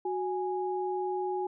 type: tone pair together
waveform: sine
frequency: 369.3 / 829.1 Hz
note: F#4 / G#5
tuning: -3 / -3 cents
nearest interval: octave + major second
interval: 1400 cents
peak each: -31 / -33 dBFS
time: 0.05-1.47 s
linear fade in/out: 5 ms
effects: none